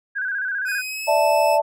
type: tone with vibrato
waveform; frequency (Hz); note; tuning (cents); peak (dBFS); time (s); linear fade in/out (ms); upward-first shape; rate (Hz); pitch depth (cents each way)
sine; 1568; G6; 0; -22; 0.15-0.82; 20; square; 15; 64
type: tone with pitch glide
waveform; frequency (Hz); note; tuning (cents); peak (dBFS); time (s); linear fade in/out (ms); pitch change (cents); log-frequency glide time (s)
sawtooth; 2492 to 2617; D#7 to E7; +2 to -13; -24; 0.65-1.59; 50; +85; 0.78-1.12
type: chord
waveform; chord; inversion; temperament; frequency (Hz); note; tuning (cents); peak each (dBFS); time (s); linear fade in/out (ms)
sine; D suspended second; none; equal; 587.3 / 659.3 / 880; D5 / E5 / A5; 0 / 0 / 0; -19; 1.07-1.62; 20
effects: none